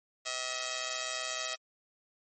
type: tone with amplitude modulation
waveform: 5% pulse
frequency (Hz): 640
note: D#5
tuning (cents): +49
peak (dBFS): -19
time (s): 0.25-1.56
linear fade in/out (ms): 20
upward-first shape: sine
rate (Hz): 126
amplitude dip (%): 75
effects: MP3 32 kbps